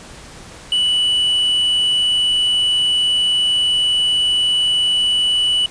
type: tone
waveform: triangle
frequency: 2960 Hz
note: F#7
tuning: in tune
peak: -12 dBFS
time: 0.72-5.66 s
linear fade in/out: 2 ms
effects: pink hiss -38 dBFS RMS until 5.7 s + resampled to 22050 Hz